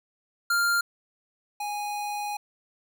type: tone pair in turn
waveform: square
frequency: 1396.9 / 827.3 Hz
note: F6 / G#5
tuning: 0 / -7 cents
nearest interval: major sixth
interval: 907 cents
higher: first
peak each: -22 / -30 dBFS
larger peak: first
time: 0.5-0.81 / 1.6-2.37 s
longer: second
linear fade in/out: 5 ms
effects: none